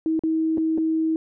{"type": "tone with dropouts", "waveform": "sine", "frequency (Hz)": 320, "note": "D#4", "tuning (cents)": 49, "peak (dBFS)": -19, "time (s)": [0.06, 1.16], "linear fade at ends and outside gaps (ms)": 1, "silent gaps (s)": [[0.193, 0.236], [0.574, 0.58], [0.777, 0.782]], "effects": []}